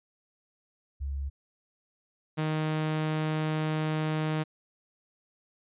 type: tone pair in turn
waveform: sine / sawtooth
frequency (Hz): 69.3 / 155.57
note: C#2 / D#3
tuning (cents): 0 / 0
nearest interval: octave + major second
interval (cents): 1400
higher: second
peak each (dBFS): -30 / -23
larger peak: second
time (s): 1-1.3 / 2.37-4.44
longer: second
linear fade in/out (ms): 20
effects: resampled to 8000 Hz